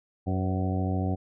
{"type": "harmonic tone with a mistuned harmonic", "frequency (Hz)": 93.5, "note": "F#2", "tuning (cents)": 19, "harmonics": [1, 2, 3, 4, 5, 6, 7, 8], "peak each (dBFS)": [-27, -31, -33, -39, -41, -42, -41, -37], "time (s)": [0.26, 1.16], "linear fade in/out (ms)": 20, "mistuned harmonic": 5, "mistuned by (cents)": 50, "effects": []}